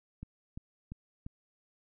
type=click train; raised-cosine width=5 ms; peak=-29 dBFS; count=4; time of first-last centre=0.23-1.264 s; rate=2.9 Hz; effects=none